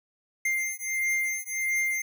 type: beating tone pair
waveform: square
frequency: 2100 / 2101.5 Hz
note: C7 / C7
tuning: +6 / +7 cents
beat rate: 1.5 Hz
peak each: -30 dBFS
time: 0.45-2.02 s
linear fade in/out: 5 ms
effects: none